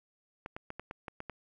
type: clicks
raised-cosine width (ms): 0.5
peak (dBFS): -25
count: 8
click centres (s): 0.461 / 0.565 / 0.704 / 0.796 / 0.911 / 1.082 / 1.204 / 1.297
effects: 11-bit

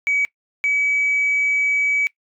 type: tone pair in turn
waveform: sine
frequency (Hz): 2272 / 2281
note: C#7 / C#7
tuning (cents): +42 / +49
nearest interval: unison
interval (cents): 7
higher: second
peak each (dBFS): -15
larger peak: neither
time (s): 0.07-0.25 / 0.64-2.07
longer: second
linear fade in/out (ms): 0
effects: noise-tail reverb RT60 0.1 s tail -21 dB re dry + tanh soft clip ceiling -12 dBFS

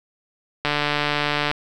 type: click train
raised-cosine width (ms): 0.3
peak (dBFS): -5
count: 128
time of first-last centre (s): 0.65-1.514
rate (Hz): 147
effects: none

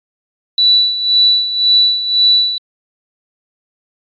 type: tone with tremolo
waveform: sine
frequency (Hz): 3954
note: B7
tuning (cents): +1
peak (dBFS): -6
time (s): 0.58-2.58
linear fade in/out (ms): 2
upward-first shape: sine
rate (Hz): 1.9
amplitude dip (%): 70
effects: AAC 48 kbps

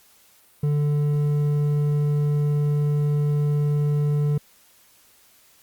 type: tone with hard clipping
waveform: triangle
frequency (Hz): 146.83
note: D3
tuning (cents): 0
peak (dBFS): -20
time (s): 0.63-4.38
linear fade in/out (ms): 5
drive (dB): 9
effects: white hiss -56 dBFS RMS until 5.62 s + Opus 48 kbps

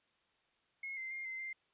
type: tone with pitch steps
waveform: sine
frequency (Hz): 2166 / 2078 / 2120 / 2070 / 2093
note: C#7 / C7 / C7 / C7 / C7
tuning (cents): -41 / -12 / +22 / -19 / 0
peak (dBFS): -40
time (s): 0.83-1.53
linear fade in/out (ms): 5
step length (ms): 140
effects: white hiss -75 dBFS RMS until 1.73 s + resampled to 8000 Hz

